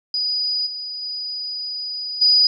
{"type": "tone with level steps", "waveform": "sine", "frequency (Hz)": 4937, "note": "D#8", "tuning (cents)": -14, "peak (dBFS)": [-19, -27, -25, -11], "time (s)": [0.14, 2.47], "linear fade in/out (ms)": 2, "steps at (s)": [0.66, 1.02, 2.21], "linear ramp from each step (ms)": 10, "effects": []}